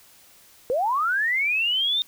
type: linear sweep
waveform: sine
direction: up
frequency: 466.2 to 3682 Hz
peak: -20 dBFS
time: 0.7-2.02 s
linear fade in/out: 0 ms
effects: white hiss -53 dBFS RMS until 2.07 s